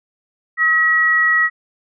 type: tone pair together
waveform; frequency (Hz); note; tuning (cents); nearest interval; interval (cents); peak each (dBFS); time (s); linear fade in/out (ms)
sine; 1280.8 / 1919; D#6 / A#6; +50 / +50; perfect fifth; 700; -20 / -12; 0.57-1.5; 50
effects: none